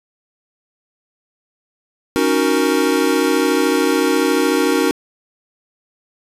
square chord, D# minor seventh, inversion third, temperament equal, 277.2 / 311.1 / 370 / 466.2 Hz, C#4 / D#4 / F#4 / A#4, 0 / 0 / 0 / 0 cents, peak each -20 dBFS, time 2.16-4.91 s, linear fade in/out 0 ms, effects resampled to 32000 Hz + 8-bit

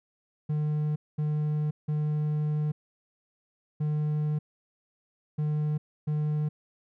triangle tone bursts at uneven times, 151 Hz, D3, 48 cents sharp, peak -23 dBFS, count 6, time 0.49-0.96 / 1.18-1.71 / 1.88-2.72 / 3.8-4.39 / 5.38-5.78 / 6.07-6.49 s, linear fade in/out 10 ms, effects none

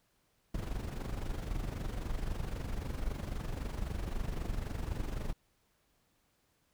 brown noise with amplitude modulation, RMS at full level -34 dBFS, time 0.54-5.33 s, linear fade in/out 5 ms, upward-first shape sine, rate 23.8 Hz, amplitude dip 65%, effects pink hiss -74 dBFS RMS until 6.73 s

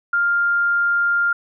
sine tone, 1400 Hz, F6, 4 cents sharp, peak -15 dBFS, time 0.13-1.33 s, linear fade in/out 5 ms, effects none

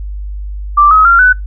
sine tone with pitch steps, 1174.7 / 1273.6 / 1380.9 / 1497.2 Hz, D6 / D#6 / F6 / F#6, 0 / +40 / -20 / +20 cents, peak -3 dBFS, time 0.77-1.33 s, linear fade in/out 10 ms, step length 140 ms, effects noise-tail reverb RT60 0.2 s tail -26 dB re dry + added 50 Hz sine -19 dBFS peak until 1.46 s

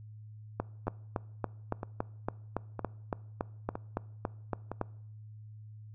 two click trains, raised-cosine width 1 ms, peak -17 / -22 dBFS, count 16 / 5, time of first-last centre 0.6-4.813 / 0.87-4.716 s, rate 3.56 / 1.04 Hz, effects noise-tail reverb RT60 0.7 s tail -22 dB re dry + added 107 Hz sine -46 dBFS peak until 5.94 s

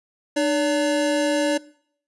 square tone pair together, 300 / 572.2 Hz, D4 / D5, +37 / -45 cents, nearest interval major seventh, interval 1118 cents, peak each -22 dBFS, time 0.36-1.58 s, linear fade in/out 10 ms, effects noise-tail reverb RT60 0.6 s tail -22 dB re dry + resampled to 24000 Hz

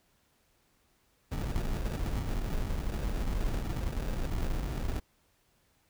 brown noise with sample-and-hold, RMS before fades -32 dBFS, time 1.31-5 s, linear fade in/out 10 ms, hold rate 1050 Hz, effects pink hiss -70 dBFS RMS until 5.89 s

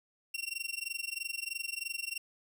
sawtooth tone with amplitude modulation, 2739 Hz, F7, 34 cents flat, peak -29 dBFS, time 0.34-2.18 s, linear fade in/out 5 ms, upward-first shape sine, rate 23.1 Hz, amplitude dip 95%, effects none

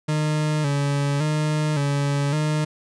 40% pulse tone with vibrato, 147.3 Hz, D3, 6 cents sharp, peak -19 dBFS, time 0.08-2.65 s, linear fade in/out 10 ms, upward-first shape square, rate 0.89 Hz, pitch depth 62 cents each way, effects resampled to 22050 Hz

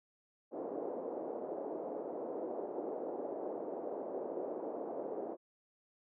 pink band-pass noise, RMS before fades -41 dBFS, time 0.51-5.37 s, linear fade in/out 50 ms, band 340 to 650 Hz, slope 24 dB/octave, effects none

